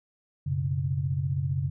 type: chord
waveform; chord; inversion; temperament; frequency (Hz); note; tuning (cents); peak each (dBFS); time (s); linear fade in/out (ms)
sine; F# suspended fourth; none; equal; 92.5 / 123.47 / 138.59; F#2 / B2 / C#3; 0 / 0 / 0; -31 / -33 / -27; 0.46-1.7; 10
effects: none